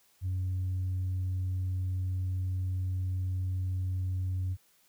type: tone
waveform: sine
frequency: 92.5 Hz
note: F#2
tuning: in tune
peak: -27 dBFS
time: 0.21-4.57 s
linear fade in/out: 50 ms
effects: tanh soft clip ceiling -27 dBFS + white hiss -66 dBFS RMS until 4.88 s